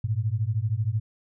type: beating tone pair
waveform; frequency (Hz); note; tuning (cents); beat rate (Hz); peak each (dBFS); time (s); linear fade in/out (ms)
sine; 102.7 / 115.7; G#2 / A#2; -19 / -13; 13; -26; 0.04-1; 5
effects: none